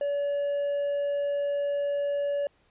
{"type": "tone with hard clipping", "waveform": "triangle", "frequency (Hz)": 571, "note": "D5", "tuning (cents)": -49, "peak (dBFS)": -26, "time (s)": [0.01, 2.47], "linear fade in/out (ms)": 2, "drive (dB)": 5, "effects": ["pink hiss -66 dBFS RMS until 2.7 s", "resampled to 8000 Hz"]}